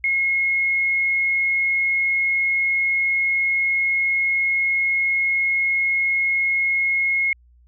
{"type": "tone", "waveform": "sine", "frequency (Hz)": 2163, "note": "C#7", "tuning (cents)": -43, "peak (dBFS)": -17, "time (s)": [0.04, 7.33], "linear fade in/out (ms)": 2, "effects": ["added 60 Hz sine -50 dBFS peak until 7.67 s"]}